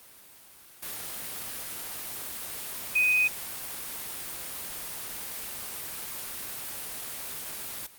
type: tone in noise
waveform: sine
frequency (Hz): 2500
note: D#7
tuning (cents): +8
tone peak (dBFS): -20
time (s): 2.95-3.28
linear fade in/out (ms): 10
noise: white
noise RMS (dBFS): -37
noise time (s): 0.82-7.87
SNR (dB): +14
effects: white hiss -52 dBFS RMS until 7.98 s + Opus 32 kbps